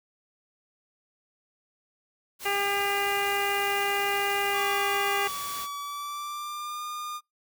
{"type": "noise", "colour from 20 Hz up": "white", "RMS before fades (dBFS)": -38, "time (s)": [2.39, 5.68], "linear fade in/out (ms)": 50}
{"type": "harmonic tone", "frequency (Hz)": 401.5, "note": "G4", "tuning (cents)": 41, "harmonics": [1, 2, 3, 4, 5, 6, 7], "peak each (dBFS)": [-32, -30, -34, -35, -32, -35, -33], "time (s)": [2.45, 5.28], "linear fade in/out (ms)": 10}
{"type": "tone with pitch glide", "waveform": "45% pulse", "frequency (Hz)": [1144, 1212], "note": ["D6", "D#6"], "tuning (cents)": [-46, -46], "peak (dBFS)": -33, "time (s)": [4.52, 7.21], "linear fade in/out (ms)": 50, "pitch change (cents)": 100, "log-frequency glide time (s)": [5.78, 6.83]}
{"effects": ["noise-tail reverb RT60 0.2 s tail -26 dB re dry"]}